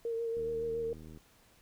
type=tone with vibrato; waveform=sine; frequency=460 Hz; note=A#4; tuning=23 cents flat; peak=-32 dBFS; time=0.05-0.93 s; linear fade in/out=2 ms; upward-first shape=sine; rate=7.1 Hz; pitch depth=24 cents each way
type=click train; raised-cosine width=3 ms; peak=-38 dBFS; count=64; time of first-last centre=0.37-1.174 s; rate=78.4 Hz
effects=pink hiss -64 dBFS RMS until 1.61 s